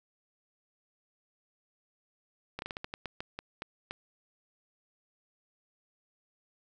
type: slowing click train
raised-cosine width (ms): 0.3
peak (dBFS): -21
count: 12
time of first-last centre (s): 2.59-3.91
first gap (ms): 31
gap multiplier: 1.25
effects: none